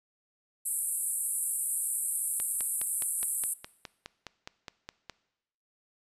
pink band-pass noise, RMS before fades -32 dBFS, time 0.65-3.54 s, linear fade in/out 10 ms, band 8200 to 12000 Hz, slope 96 dB/octave
click train, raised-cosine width 0.2 ms, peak -22 dBFS, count 14, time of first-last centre 2.4-5.097 s, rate 4.82 Hz
effects noise-tail reverb RT60 0.9 s tail -20 dB re dry

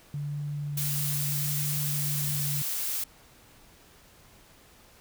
sine tone with vibrato, 144.5 Hz, D3, 28 cents flat, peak -30 dBFS, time 0.14-2.62 s, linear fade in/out 2 ms, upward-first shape sine, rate 0.73 Hz, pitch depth 18 cents each way
blue noise, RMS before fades -31 dBFS, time 0.77-3.04 s, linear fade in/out 5 ms
effects pink hiss -56 dBFS RMS until 5 s

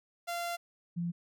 sawtooth / sine tone pair in turn, 690 / 172.1 Hz, F5 / F3, -21 / -25 cents, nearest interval 2 octaves, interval 2404 cents, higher first, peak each -30 / -31 dBFS, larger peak first, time 0.27-0.57 / 0.96-1.12 s, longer first, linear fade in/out 20 ms, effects none

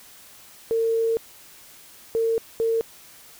sine tone bursts at uneven times, 454.2 Hz, A#4, 45 cents flat, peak -19 dBFS, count 3, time 0.71-1.17 / 2.15-2.38 / 2.6-2.81 s, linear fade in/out 0 ms, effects white hiss -48 dBFS RMS until 3.39 s

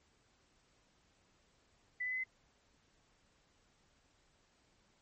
sine tone with pitch steps, 1990 / 2008 / 2027 / 2046 Hz, B6 / B6 / B6 / C7, +13 / +28 / +45 / -39 cents, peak -35 dBFS, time 2-2.24 s, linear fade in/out 10 ms, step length 60 ms, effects pink hiss -72 dBFS RMS until 5.01 s + MP3 32 kbps

